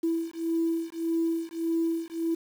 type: beating tone pair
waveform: sine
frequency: 329.6 / 331.3 Hz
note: E4 / E4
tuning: 0 / +9 cents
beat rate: 1.7 Hz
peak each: -28 dBFS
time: 0.03-2.35 s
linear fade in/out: 10 ms
effects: tanh soft clip ceiling -18 dBFS + 8-bit